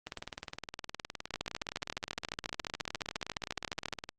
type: two click trains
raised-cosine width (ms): 0.2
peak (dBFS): -21 / -16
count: 79 / 38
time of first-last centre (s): 0.07-4.091 / 1.34-3.927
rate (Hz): 19.4 / 14.3
effects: Opus 32 kbps